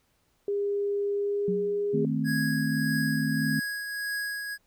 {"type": "tone with pitch glide", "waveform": "sine", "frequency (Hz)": [404.6, 408.4], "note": ["G#4", "G#4"], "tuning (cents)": [-45, -29], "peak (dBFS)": -25, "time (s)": [0.48, 2.05], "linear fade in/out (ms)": 2, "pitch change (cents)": 16, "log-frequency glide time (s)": [1.14, 1.57]}
{"type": "tone with exponential decay", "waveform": "sine", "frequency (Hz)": 185, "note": "F#3", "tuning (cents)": 0, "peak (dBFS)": -25, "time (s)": [1.48, 1.99], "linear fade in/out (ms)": 2, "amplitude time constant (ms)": 110}
{"type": "chord", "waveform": "sine", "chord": "A diminished", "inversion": "second", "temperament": "equal", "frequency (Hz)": [155.56, 220, 261.6], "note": ["Eb3", "A3", "C4"], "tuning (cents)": [0, 0, 0], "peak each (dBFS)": -29, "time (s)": [1.93, 3.6], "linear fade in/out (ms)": 10}
{"type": "tone with tremolo", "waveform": "square", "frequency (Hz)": 1658, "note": "G#6", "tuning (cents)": -3, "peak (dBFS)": -29, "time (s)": [2.24, 4.58], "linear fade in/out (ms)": 50, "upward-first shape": "triangle", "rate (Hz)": 1.7, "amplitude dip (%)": 45}
{"effects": ["pink hiss -70 dBFS RMS until 4.66 s"]}